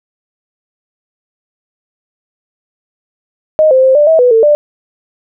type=tone with pitch steps; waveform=sine; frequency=622 / 521 / 525 / 591 / 644 / 495 / 449.4 / 592 Hz; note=D#5 / C5 / C5 / D5 / E5 / B4 / A4 / D5; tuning=-1 / -7 / +6 / +11 / -41 / +4 / +37 / +14 cents; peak=-4 dBFS; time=3.59-4.55 s; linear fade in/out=0 ms; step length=120 ms; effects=none